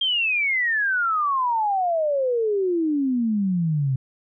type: exponential sweep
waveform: sine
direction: down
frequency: 3226 to 128.2 Hz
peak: -19 dBFS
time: 0.01-3.96 s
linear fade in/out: 5 ms
effects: none